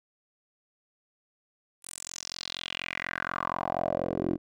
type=tone with band-pass filter sweep; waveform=10% pulse; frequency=44.18 Hz; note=F1; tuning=21 cents sharp; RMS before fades=-33 dBFS; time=1.82-4.38 s; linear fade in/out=50 ms; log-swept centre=10000 to 320 Hz; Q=4.2; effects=none